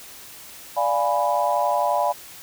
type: chord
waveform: sine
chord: D diminished seventh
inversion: none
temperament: equal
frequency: 587.3 / 698.5 / 830.6 / 987.8 Hz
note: D5 / F5 / Ab5 / Cb6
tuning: 0 / 0 / 0 / 0 cents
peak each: -24 dBFS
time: 0.76-2.13 s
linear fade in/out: 20 ms
effects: white hiss -42 dBFS RMS until 2.42 s